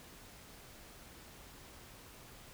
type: silence
effects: pink hiss -55 dBFS RMS until 2.53 s